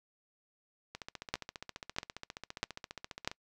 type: two click trains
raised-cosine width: 0.2 ms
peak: -24 / -13 dBFS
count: 36 / 4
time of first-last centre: 0.95-3.315 / 1.34-3.275 s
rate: 14.8 / 1.55 Hz
effects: noise-tail reverb RT60 0.1 s tail -25 dB re dry